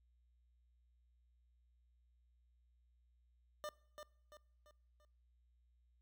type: tone with echo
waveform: 25% pulse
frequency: 600 Hz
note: D5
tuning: 37 cents sharp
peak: -39 dBFS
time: 3.64-3.69 s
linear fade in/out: 0 ms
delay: 340 ms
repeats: 4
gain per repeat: -7 dB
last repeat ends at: 5.05 s
effects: noise-tail reverb RT60 0.7 s tail -22 dB re dry + added 60 Hz sine -70 dBFS peak until 6.01 s